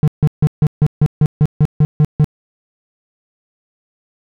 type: tone bursts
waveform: triangle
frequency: 150.8 Hz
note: D3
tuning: 46 cents sharp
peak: -5 dBFS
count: 12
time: 0.03-2.244 s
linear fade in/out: 0 ms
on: 47 ms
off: 150 ms
effects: none